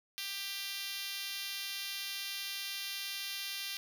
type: tone with high-pass filter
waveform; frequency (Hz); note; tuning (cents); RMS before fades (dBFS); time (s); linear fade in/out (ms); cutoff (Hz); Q
5% pulse; 394.7; G4; +12; -40; 0.18-3.77; 0; 2800; 0.87
effects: none

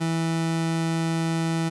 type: tone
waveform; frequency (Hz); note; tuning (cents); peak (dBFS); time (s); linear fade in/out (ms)
30% pulse; 164.1; E3; -8; -20; 0-1.7; 20
effects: resampled to 24000 Hz + 9-bit

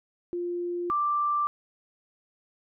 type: tone pair in turn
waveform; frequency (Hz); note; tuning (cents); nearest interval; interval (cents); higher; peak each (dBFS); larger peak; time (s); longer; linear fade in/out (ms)
sine; 350 / 1177.3; F4 / D6; +4 / +4; octave + major sixth; 2100; second; -28 / -23; second; 0.33-0.9 / 0.9-1.47; neither; 0
effects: none

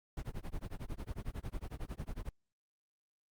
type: noise with tremolo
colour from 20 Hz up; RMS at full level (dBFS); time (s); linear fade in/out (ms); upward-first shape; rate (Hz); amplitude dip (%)
brown; -38; 0.17-2.29; 2; sine; 11; 100
effects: Opus 48 kbps

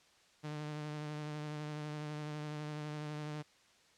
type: tone with vibrato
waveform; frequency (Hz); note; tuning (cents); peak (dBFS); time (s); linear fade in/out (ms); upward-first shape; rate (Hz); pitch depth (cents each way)
sawtooth; 150.5; D3; +43; -36; 0.43-3.43; 20; triangle; 12; 26
effects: white hiss -66 dBFS RMS until 3.97 s + low-pass 6000 Hz 12 dB/octave

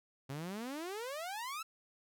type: exponential sweep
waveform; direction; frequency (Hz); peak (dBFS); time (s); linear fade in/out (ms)
sawtooth; up; 130.81 to 1354; -36; 0.29-1.63; 10
effects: none

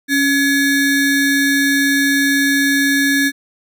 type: ring-modulated tone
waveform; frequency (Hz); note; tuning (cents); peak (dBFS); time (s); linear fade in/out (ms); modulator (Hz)
square; 986; B5; -3; -10; 0.08-3.32; 50; 708
effects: none

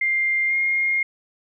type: tone with pitch glide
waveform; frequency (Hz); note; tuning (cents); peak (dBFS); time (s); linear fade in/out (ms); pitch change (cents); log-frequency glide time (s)
sine; 2100 to 2132; C7 to C7; +6 to +32; -18; 0.01-1.03; 5; +26; 0.47-0.54
effects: none

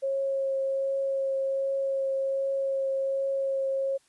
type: tone with vibrato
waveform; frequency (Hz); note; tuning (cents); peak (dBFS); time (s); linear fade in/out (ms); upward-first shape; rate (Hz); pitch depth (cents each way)
sine; 542; C#5; -39; -25; 0.02-3.98; 20; triangle; 1.3; 12
effects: white hiss -65 dBFS RMS until 4.08 s + resampled to 24000 Hz

